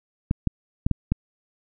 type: clicks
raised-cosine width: 5 ms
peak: -8 dBFS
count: 5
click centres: 0.311 / 0.473 / 0.865 / 0.913 / 1.12 s
effects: none